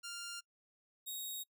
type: tone pair in turn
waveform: 10% pulse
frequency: 1396.9 / 3768 Hz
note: F6 / A#7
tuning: 0 / +18 cents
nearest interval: octave + perfect fourth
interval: 1718 cents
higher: second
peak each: -35 / -33 dBFS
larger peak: second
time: 0.03-0.41 / 1.06-1.44 s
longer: neither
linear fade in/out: 20 ms
effects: noise-tail reverb RT60 0.1 s tail -26 dB re dry